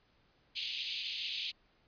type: band-pass noise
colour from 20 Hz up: pink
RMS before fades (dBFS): -39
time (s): 0.55-1.52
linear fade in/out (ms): 20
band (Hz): 2600 to 4600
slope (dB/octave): 48
effects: pink hiss -70 dBFS RMS until 1.87 s + resampled to 11025 Hz